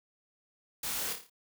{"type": "noise with echo", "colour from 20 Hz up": "white", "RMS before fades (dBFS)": -36, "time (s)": [0.83, 1.13], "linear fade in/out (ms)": 5, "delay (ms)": 28, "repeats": 6, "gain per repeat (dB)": -5, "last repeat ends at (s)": 1.298, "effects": []}